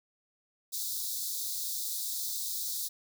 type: high-pass noise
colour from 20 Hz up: white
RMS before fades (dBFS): -35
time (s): 0.72-2.89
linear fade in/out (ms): 20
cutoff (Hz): 3600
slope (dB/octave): 96
effects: none